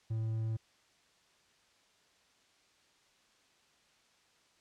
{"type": "tone", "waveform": "triangle", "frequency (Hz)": 111.4, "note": "A2", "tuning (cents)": 22, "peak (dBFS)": -30, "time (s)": [0.1, 0.57], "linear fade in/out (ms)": 10, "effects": ["white hiss -68 dBFS RMS until 4.6 s", "low-pass 6000 Hz 12 dB/octave"]}